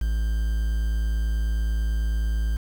triangle tone with quantisation, 54.6 Hz, A1, 13 cents flat, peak -19 dBFS, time 0.01-2.57 s, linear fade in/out 5 ms, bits 7, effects none

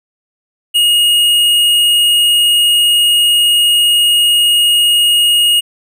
sine tone with hard clipping, 2869 Hz, F7, 46 cents sharp, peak -9 dBFS, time 0.74-5.61 s, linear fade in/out 20 ms, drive 10 dB, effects none

